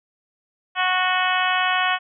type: harmonic tone with a mistuned harmonic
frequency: 367.9 Hz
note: F#4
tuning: 10 cents flat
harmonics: 2 / 3 / 4 / 5 / 6 / 7 / 8 / 9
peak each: -24 / -24 / -25 / -26 / -30 / -27 / -28 / -33 dBFS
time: 0.75-1.99 s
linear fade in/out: 50 ms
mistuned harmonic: 8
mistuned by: +30 cents
effects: none